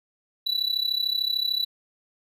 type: tone with amplitude modulation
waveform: triangle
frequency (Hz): 3951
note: B7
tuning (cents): 0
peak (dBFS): -18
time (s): 0.46-1.65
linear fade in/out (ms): 10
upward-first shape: sine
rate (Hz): 33.4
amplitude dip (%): 85
effects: none